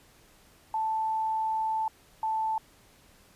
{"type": "tone bursts at uneven times", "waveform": "sine", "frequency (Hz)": 880, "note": "A5", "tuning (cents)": 0, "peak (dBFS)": -26, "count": 2, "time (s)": [[0.74, 1.88], [2.23, 2.58]], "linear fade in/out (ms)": 2, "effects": ["pink hiss -59 dBFS RMS until 3.35 s", "resampled to 32000 Hz"]}